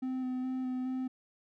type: tone with vibrato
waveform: triangle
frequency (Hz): 256.5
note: C4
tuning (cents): -34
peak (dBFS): -30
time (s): 0.02-1.08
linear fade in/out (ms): 10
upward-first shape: square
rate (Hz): 2.4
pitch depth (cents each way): 13
effects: none